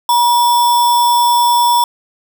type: tone with sample-and-hold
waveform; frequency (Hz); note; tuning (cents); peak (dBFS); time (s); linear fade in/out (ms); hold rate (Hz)
sine; 960; B5; -49; -8; 0.09-1.84; 2; 4410
effects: none